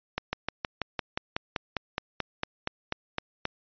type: slowing click train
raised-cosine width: 0.3 ms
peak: -12 dBFS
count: 17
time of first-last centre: 0.18-3.454 s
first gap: 150 ms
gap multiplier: 1.04
effects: resampled to 11025 Hz